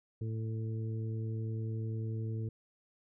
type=harmonic tone; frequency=111.1 Hz; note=A2; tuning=17 cents sharp; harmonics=1 / 2 / 3 / 4; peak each=-34 / -46 / -47 / -48 dBFS; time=0.21-2.49 s; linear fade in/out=5 ms; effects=none